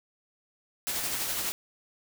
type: noise with tremolo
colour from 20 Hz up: white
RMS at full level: -30 dBFS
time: 0.87-1.52 s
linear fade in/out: 0 ms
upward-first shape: sine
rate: 12 Hz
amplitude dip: 35%
effects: none